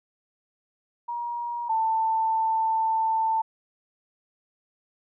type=tone pair in turn; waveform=sine; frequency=950 / 890.1 Hz; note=A#5 / A5; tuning=+33 / +20 cents; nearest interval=minor second; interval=113 cents; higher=first; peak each=-28 / -21 dBFS; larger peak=second; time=1.08-1.69 / 1.69-3.42 s; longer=second; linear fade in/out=10 ms; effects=none